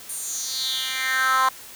10% pulse tone with high-pass filter sweep, 261.6 Hz, C4, in tune, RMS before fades -24 dBFS, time 0.09-1.49 s, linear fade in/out 5 ms, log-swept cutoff 9800 to 1000 Hz, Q 4, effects white hiss -42 dBFS RMS until 1.75 s

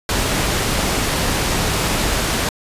pink low-pass noise, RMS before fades -19 dBFS, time 0.09-2.49 s, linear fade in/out 2 ms, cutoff 11000 Hz, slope 12 dB/octave, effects resampled to 32000 Hz

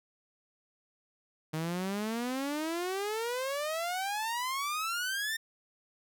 sawtooth exponential sweep, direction up, 154.2 to 1830 Hz, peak -28 dBFS, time 1.53-5.37 s, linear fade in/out 10 ms, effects none

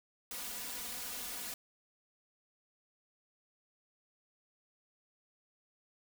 white noise with comb filter, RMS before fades -42 dBFS, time 0.31-1.54 s, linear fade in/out 2 ms, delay 4.1 ms, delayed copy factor +1, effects none

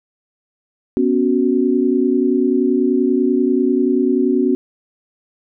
sine chord, B suspended second, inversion none, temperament equal, 246.9 / 277.2 / 370 Hz, B3 / C#4 / F#4, 0 / 0 / 0 cents, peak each -17 dBFS, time 0.97-4.55 s, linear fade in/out 0 ms, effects none

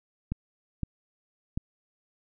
clicks, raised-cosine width 5 ms, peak -17 dBFS, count 3, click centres 0.32 / 0.833 / 1.575 s, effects none

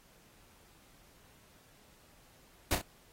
pink noise with echo, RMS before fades -29 dBFS, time 2.71-2.75 s, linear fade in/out 2 ms, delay 32 ms, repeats 2, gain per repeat -7 dB, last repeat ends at 2.814 s, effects pink hiss -63 dBFS RMS until 3.12 s + AAC 48 kbps

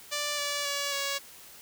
5% pulse tone with pitch steps, 587.3 / 577.5 / 568 / 558.5 Hz, D5 / D5 / C#5 / C#5, 0 / -29 / +42 / +13 cents, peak -18 dBFS, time 0.11-1.19 s, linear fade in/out 20 ms, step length 270 ms, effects white hiss -50 dBFS RMS until 1.61 s

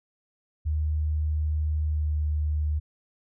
sine tone with pitch glide, 76.6 to 75.63 Hz, D#2 to D#2, -27 to -49 cents, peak -23 dBFS, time 0.65-2.8 s, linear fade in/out 20 ms, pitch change -22 cents, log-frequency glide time 1.85-2.15 s, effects none

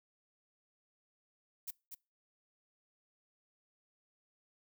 violet noise with echo, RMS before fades -41 dBFS, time 1.67-1.71 s, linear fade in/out 10 ms, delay 240 ms, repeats 1, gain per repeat -6 dB, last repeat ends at 1.95 s, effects noise-tail reverb RT60 0.3 s tail -25 dB re dry

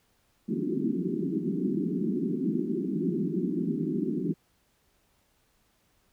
pink band-pass noise, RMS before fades -29 dBFS, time 0.48-4.34 s, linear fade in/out 10 ms, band 160 to 390 Hz, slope 96 dB/octave, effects pink hiss -69 dBFS RMS until 6.12 s

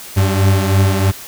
40% pulse beating tone pair, 96 / 99.1 Hz, G2 / G2, -36 / +19 cents, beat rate 3.1 Hz, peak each -11 / -16 dBFS, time 0.16-1.12 s, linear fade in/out 20 ms, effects white hiss -33 dBFS RMS until 1.27 s

